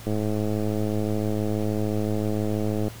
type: click train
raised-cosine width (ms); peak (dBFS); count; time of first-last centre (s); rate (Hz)
2; -14; 299; 0.07-2.881; 106
effects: added 113 Hz sine -41 dBFS peak until 3 s + pink hiss -44 dBFS RMS until 3 s